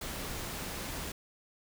pink noise, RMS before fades -39 dBFS, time 0.01-1.12 s, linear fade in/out 5 ms, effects none

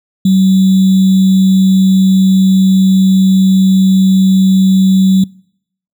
sine tone with sample-and-hold, 190 Hz, F#3, 46 cents sharp, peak -5 dBFS, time 0.25-5.24 s, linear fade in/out 5 ms, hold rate 3675 Hz, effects noise-tail reverb RT60 0.7 s tail -25 dB re dry

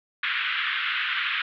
pink band-pass noise, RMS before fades -27 dBFS, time 0.23-1.42 s, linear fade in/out 5 ms, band 1300 to 3400 Hz, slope 48 dB/octave, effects none

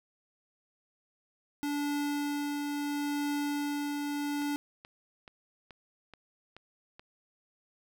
square tone with tremolo, 289.7 Hz, D4, 24 cents flat, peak -30 dBFS, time 1.63-4.56 s, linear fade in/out 0 ms, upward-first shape triangle, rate 0.74 Hz, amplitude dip 30%
click train, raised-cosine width 0.3 ms, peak -32 dBFS, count 7, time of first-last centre 4.42-6.995 s, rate 2.33 Hz
effects none

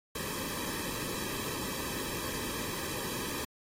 pink noise with comb filter, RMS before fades -37 dBFS, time 0.15-3.45 s, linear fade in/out 5 ms, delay 1.4 ms, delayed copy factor -0.8, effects AAC 48 kbps

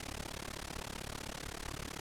pink noise with amplitude modulation, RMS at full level -39 dBFS, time 0-2 s, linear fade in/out 2 ms, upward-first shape sine, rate 35.7 Hz, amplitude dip 100%, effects low-pass 10000 Hz 12 dB/octave

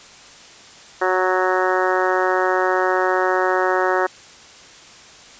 harmonic tone, 185 Hz, F#3, in tune, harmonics 2 / 3 / 4 / 5 / 6 / 7 / 8 / 9 / 10, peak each -21 / -23 / -24 / -25 / -26 / -26 / -27 / -28 / -28 dBFS, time 1.01-4.07 s, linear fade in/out 10 ms, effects white hiss -43 dBFS RMS until 5.39 s + resampled to 16000 Hz

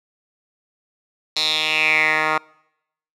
10% pulse tone with band-pass filter sweep, 155.56 Hz, D#3, in tune, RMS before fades -19 dBFS, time 1.36-2.38 s, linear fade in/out 5 ms, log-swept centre 4300 to 1400 Hz, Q 5.1, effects noise-tail reverb RT60 0.8 s tail -25 dB re dry

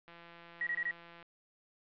click train, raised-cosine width 0.3 ms, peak -37 dBFS, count 196, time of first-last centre 0.08-1.227 s, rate 170 Hz
sine tone bursts, 1909 Hz, A#6, 41 cents sharp, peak -31 dBFS, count 4, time 0.61-0.911 s, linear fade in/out 2 ms, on 58 ms, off 23 ms
effects low-pass 3000 Hz 12 dB/octave

